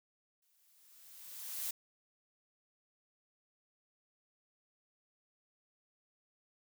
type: noise with exponential growth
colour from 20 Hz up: blue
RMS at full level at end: -37 dBFS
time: 0.42-1.71 s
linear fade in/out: 5 ms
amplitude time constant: 280 ms
effects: none